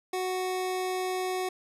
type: tone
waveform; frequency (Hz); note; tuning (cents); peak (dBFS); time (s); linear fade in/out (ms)
25% pulse; 370; F#4; 0; -25; 0.13-1.49; 5
effects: resampled to 32000 Hz